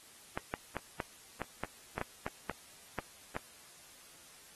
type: clicks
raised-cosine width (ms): 0.5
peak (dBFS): -20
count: 12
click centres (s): 0.375 / 0.539 / 0.767 / 1.002 / 1.417 / 1.636 / 1.98 / 2.014 / 2.265 / 2.497 / 2.987 / 3.365
effects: white hiss -57 dBFS RMS until 4.55 s + AAC 32 kbps